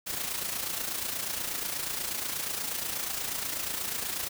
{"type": "noise with amplitude modulation", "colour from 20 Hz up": "white", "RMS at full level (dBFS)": -31, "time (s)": [0.06, 4.29], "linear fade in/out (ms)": 20, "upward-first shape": "sine", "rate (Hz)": 28.3, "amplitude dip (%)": 55, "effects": []}